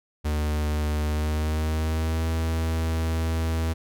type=tone with pitch glide; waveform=45% pulse; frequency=75.5 to 80.92 Hz; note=D2 to E2; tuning=+48 to -32 cents; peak=-23 dBFS; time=0.24-3.74 s; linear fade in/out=20 ms; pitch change=+120 cents; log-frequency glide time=1.03-2.29 s; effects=none

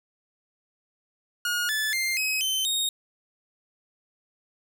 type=tone with pitch steps; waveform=sawtooth; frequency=1436 / 1737.6 / 2102 / 2544 / 3078 / 3725 Hz; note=F6 / A6 / C7 / D#7 / G7 / A#7; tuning=+48 / -22 / +7 / +38 / -32 / -2 cents; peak=-21 dBFS; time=1.45-2.89 s; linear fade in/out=2 ms; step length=240 ms; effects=none

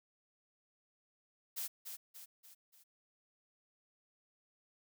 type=noise with echo; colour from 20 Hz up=blue; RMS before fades=-40 dBFS; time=1.56-1.68 s; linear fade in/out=20 ms; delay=290 ms; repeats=4; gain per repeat=-6 dB; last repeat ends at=2.84 s; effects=none

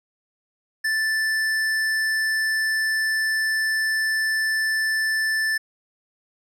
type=tone with hard clipping; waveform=sine; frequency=1760 Hz; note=A6; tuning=in tune; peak=-22 dBFS; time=0.84-5.58 s; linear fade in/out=10 ms; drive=12 dB; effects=none

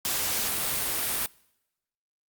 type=noise; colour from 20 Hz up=white; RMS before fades=-28 dBFS; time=0.05-1.26 s; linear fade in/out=0 ms; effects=noise-tail reverb RT60 0.9 s tail -25 dB re dry + Opus 48 kbps

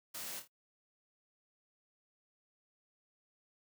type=noise with echo; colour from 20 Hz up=white; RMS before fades=-44 dBFS; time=0.14-0.4 s; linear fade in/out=10 ms; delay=26 ms; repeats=3; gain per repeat=-7 dB; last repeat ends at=0.478 s; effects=noise-tail reverb RT60 0.1 s tail -23 dB re dry + high-pass 100 Hz 12 dB/octave

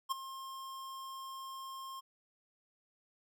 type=tone with ADSR envelope; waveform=square; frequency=1066 Hz; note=C6; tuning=32 cents sharp; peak=-30 dBFS; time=0.09-2.01 s; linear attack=26 ms; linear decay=13 ms; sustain=-14 dB; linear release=20 ms; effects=none

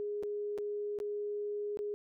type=tone with dropouts; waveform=sine; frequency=413.9 Hz; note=G#4; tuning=6 cents flat; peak=-34 dBFS; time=0-1.94 s; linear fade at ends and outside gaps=0 ms; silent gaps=0.227-0.234 / 0.578-0.585 / 0.988-1.001 / 1.772-1.79 s; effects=none

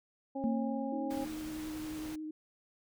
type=harmonic tone; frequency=271.6 Hz; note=C#4; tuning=35 cents flat; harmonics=1 / 2 / 3; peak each=-37 / -40 / -42 dBFS; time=0.35-1.25 s; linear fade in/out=10 ms
type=tone with exponential decay; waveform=sine; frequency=230 Hz; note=A#3; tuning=23 cents flat; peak=-28 dBFS; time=0.44-2.05 s; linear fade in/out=0 ms; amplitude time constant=350 ms
type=tone with vibrato; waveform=sine; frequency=310 Hz; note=D#4; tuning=6 cents flat; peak=-38 dBFS; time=0.92-2.31 s; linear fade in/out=5 ms; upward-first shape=triangle; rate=11 Hz; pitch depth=20 cents each way
type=noise; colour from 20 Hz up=pink; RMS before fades=-48 dBFS; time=1.1-2.16 s; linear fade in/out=10 ms
effects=none

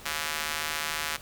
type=tone with high-pass filter; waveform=square; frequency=77.1 Hz; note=D#2; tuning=15 cents flat; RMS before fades=-32 dBFS; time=0.05-1.17 s; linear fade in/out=10 ms; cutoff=1500 Hz; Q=0.84; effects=pink hiss -47 dBFS RMS until 1.21 s

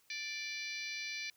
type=harmonic tone; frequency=587.3 Hz; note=D5; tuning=in tune; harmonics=3 / 4 / 5 / 6 / 7 / 8 / 9 / 10; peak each=-50 / -41 / -55 / -51 / -47 / -48 / -55 / -51 dBFS; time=0.1-1.3 s; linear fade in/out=2 ms; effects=white hiss -70 dBFS RMS until 1.36 s

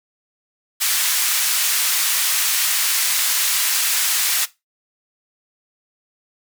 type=band-pass noise; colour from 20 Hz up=white; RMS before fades=-19 dBFS; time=0.8-4.46 s; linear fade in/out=20 ms; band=1400 to 15000 Hz; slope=12 dB/octave; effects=noise-tail reverb RT60 0.2 s tail -17 dB re dry

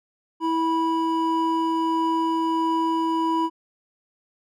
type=tone pair together; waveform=triangle; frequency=326.5 / 981 Hz; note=E4 / B5; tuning=-17 / -12 cents; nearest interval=octave + perfect fifth; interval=1905 cents; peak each=-21 dBFS; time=0.4-3.5 s; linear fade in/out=50 ms; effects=none

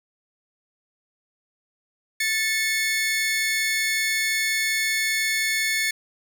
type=tone pair together; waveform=sawtooth; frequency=1764.5 / 2190 Hz; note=A6 / C#7; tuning=+4 / -22 cents; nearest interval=major third; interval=374 cents; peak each=-22 / -20 dBFS; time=2.2-5.91 s; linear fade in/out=5 ms; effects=none

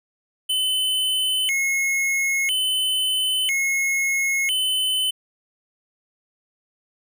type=tone with vibrato; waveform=square; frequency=2566 Hz; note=E7; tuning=47 cents flat; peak=-20 dBFS; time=0.49-5.11 s; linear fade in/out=10 ms; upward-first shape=square; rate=0.5 Hz; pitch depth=290 cents each way; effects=none

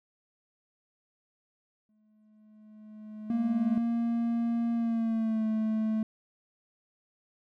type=tone with exponential growth; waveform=triangle; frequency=214.2 Hz; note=A3; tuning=46 cents flat; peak=-25 dBFS; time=1.89-3.78 s; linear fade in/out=2 ms; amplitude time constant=410 ms
type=tone with pitch glide; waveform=triangle; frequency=233.1 to 218.7 Hz; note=A#3 to A3; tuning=0 to -10 cents; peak=-24 dBFS; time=3.3-6.03 s; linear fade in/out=2 ms; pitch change=-110 cents; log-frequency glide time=4.74-5.46 s
effects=none

